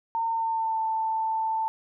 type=tone with pitch glide; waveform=sine; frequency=911 to 887.1 Hz; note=A#5 to A5; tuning=-40 to +14 cents; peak=-24 dBFS; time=0.15-1.68 s; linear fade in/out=0 ms; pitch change=-46 cents; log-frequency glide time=0.28-0.82 s; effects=none